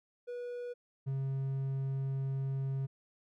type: tone pair in turn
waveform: triangle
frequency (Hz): 486.5 / 135.11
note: B4 / C#3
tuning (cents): -26 / -44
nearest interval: octave + minor seventh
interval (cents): 2218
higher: first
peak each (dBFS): -36 / -30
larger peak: second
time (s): 0.27-0.74 / 1.06-2.87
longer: second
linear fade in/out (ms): 20
effects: none